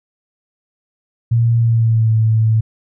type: tone with pitch glide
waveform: sine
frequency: 116.54 to 110.83 Hz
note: A#2 to A2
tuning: 0 to +13 cents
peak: -10 dBFS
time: 1.31-2.61 s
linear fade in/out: 10 ms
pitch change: -87 cents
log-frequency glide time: 1.58-2.12 s
effects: none